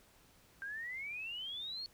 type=exponential sweep; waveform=sine; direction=up; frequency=1568 to 4417 Hz; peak=-40 dBFS; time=0.62-1.86 s; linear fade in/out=0 ms; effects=pink hiss -65 dBFS RMS until 1.93 s